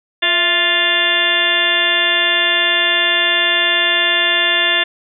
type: harmonic tone with a mistuned harmonic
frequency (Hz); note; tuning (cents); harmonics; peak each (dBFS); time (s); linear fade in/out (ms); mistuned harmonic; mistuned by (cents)
350; F4; +4; 1 / 2 / 3 / 4 / 5 / 6 / 7 / 8 / 9 / 10; -28 / -24 / -27 / -28 / -17 / -22 / -28 / -19 / -27 / -17; 0.22-4.84; 10; 2; -74
effects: none